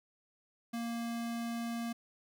square tone, 233.1 Hz, A#3, in tune, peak -36 dBFS, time 0.73-1.93 s, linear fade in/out 10 ms, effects none

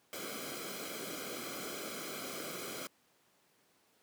pink noise with comb filter, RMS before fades -42 dBFS, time 0.13-2.87 s, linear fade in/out 0 ms, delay 1.1 ms, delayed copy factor -0.75, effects pink hiss -70 dBFS RMS until 4.02 s + high-pass 200 Hz 12 dB/octave

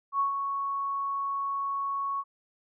sine tone with ADSR envelope, 1108.7 Hz, C#6, in tune, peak -22 dBFS, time 0.12-2.24 s, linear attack 76 ms, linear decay 120 ms, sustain -6 dB, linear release 46 ms, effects none

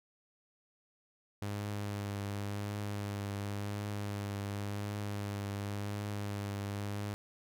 sawtooth tone with vibrato, 101.8 Hz, G#2, 34 cents flat, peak -32 dBFS, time 1.42-7.14 s, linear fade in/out 0 ms, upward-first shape triangle, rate 0.92 Hz, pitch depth 25 cents each way, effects none

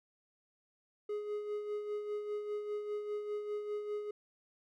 triangle tone with tremolo, 417.6 Hz, G#4, 10 cents sharp, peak -32 dBFS, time 1.09-4.11 s, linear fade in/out 5 ms, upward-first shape sine, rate 5 Hz, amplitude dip 50%, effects none

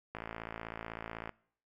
click train, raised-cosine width 0.5 ms, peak -25 dBFS, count 65, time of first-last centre 0.15-1.293 s, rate 56 Hz, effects noise-tail reverb RT60 0.6 s tail -23 dB re dry

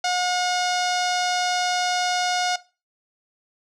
sawtooth tone with low-pass filter, 722 Hz, F#5, 43 cents flat, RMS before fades -23 dBFS, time 0.04-2.56 s, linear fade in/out 5 ms, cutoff 5600 Hz, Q 2.4, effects noise-tail reverb RT60 0.3 s tail -18 dB re dry

